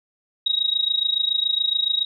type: tone with amplitude modulation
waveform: sine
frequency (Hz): 3800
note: A#7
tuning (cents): +33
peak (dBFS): -15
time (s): 0.46-2.05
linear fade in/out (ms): 5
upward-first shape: sine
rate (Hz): 27.1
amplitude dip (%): 85
effects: none